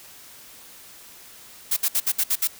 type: noise bursts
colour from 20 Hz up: blue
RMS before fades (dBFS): -21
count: 7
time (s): 1.71-2.475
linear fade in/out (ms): 10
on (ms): 57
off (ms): 61
effects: white hiss -46 dBFS RMS until 2.59 s